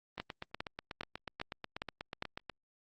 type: two click trains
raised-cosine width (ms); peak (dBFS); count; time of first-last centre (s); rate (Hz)
0.3; -24 / -20; 20 / 6; 0.18-2.497 / 0.2-2.224; 8.2 / 2.47
effects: Opus 24 kbps